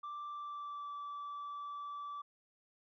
sine tone with pitch glide, 1175 to 1158.2 Hz, D6 to D6, +1 to -24 cents, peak -39 dBFS, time 0.03-2.22 s, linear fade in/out 10 ms, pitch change -25 cents, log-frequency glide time 0.29-0.91 s, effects tanh soft clip ceiling -40 dBFS

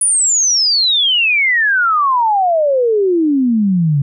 sine exponential sweep, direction down, 9960 to 136.4 Hz, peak -10 dBFS, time 0.01-4.02 s, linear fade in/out 5 ms, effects none

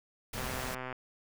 pink band-stop noise, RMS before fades -39 dBFS, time 0.33-0.75 s, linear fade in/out 5 ms, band 290 to 420 Hz, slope 96 dB/octave
click train, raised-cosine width 0.5 ms, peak -24 dBFS, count 71, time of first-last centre 0.38-0.927 s, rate 128 Hz
effects none

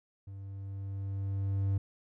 triangle tone with level ramp, 98 Hz, G2, in tune, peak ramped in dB -40 to -24 dBFS, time 0.27-1.78 s, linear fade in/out 5 ms, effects none

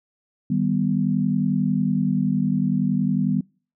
sine chord, Eb augmented, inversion none, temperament equal, 155.56 / 196 / 246.9 Hz, Eb3 / G3 / B3, 0 / 0 / 0 cents, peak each -24 / -22 / -23 dBFS, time 0.5-3.41 s, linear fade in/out 5 ms, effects noise-tail reverb RT60 0.4 s tail -26 dB re dry

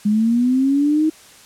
sine linear sweep, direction up, 204.7 to 317.4 Hz, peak -13 dBFS, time 0.05-1.1 s, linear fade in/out 10 ms, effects white hiss -45 dBFS RMS until 1.45 s + low-pass 10000 Hz 12 dB/octave

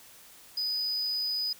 triangle tone, 4978 Hz, D#8, in tune, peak -27 dBFS, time 0.57-1.53 s, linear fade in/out 5 ms, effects white hiss -53 dBFS RMS until 1.59 s

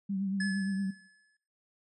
sine tone with vibrato, 194.3 Hz, G3, 15 cents flat, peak -30 dBFS, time 0.09-0.91 s, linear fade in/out 10 ms, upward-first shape triangle, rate 8.7 Hz, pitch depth 63 cents each way
square tone with exponential decay, 1714 Hz, A6, 46 cents flat, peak -31 dBFS, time 0.4-1.37 s, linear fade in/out 5 ms, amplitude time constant 210 ms
effects noise-tail reverb RT60 0.5 s tail -19 dB re dry + resampled to 24000 Hz

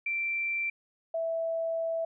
sine tone pair in turn, 2349 / 657.9 Hz, D7 / E5, 0 / -4 cents, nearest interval octave + minor seventh, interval 2204 cents, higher first, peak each -28 dBFS, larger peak neither, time 0.06-0.7 / 1.14-2.05 s, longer second, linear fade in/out 5 ms, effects none

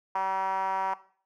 5% pulse tone with band-pass filter, 191.4 Hz, G3, 41 cents flat, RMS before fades -28 dBFS, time 0.15-0.94 s, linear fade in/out 5 ms, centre 900 Hz, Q 7.1, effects noise-tail reverb RT60 0.5 s tail -17 dB re dry

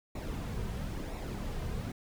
brown noise with flanger, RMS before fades -37 dBFS, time 0.15-1.92 s, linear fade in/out 5 ms, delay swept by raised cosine 0.63 to 3.63 ms, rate 1 Hz, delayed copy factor -0.5, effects none

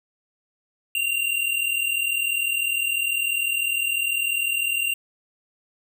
square tone pair together, 2743 / 2783 Hz, F7 / F7, -32 / -7 cents, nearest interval unison, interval 25 cents, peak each -27 / -24 dBFS, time 0.95-4.94 s, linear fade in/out 2 ms, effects none

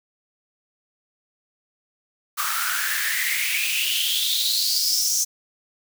white noise with high-pass filter sweep, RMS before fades -23 dBFS, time 2.37-5.25 s, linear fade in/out 20 ms, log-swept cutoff 1200 to 6200 Hz, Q 7.2, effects none

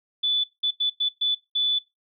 sine tone bursts at uneven times, 3477 Hz, A7, 21 cents flat, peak -20 dBFS, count 6, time 0.23-0.44 / 0.63-0.71 / 0.8-0.9 / 1-1.09 / 1.21-1.35 / 1.55-1.79 s, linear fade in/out 10 ms, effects noise-tail reverb RT60 0.2 s tail -18 dB re dry

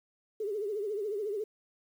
sine tone with vibrato, 415.3 Hz, G#4, in tune, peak -31 dBFS, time 0.4-1.44 s, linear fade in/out 5 ms, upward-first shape triangle, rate 14 Hz, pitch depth 130 cents each way, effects 10-bit

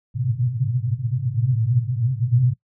pink band-pass noise, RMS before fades -21 dBFS, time 0.14-2.54 s, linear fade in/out 10 ms, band 110 to 130 Hz, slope 96 dB/octave, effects noise-tail reverb RT60 0.1 s tail -22 dB re dry

